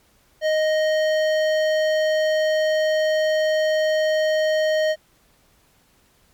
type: tone with hard clipping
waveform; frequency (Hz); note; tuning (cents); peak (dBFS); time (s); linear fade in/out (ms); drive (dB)
sine; 622.3; D#5; 0; -19; 0.41-4.96; 50; 14
effects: pink hiss -59 dBFS RMS until 6.33 s + MP3 96 kbps